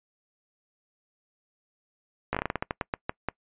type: slowing click train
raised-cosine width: 0.5 ms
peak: -12 dBFS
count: 14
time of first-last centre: 2.33-3.286 s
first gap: 16 ms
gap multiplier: 1.23
effects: noise-tail reverb RT60 0.1 s tail -25 dB re dry + resampled to 8000 Hz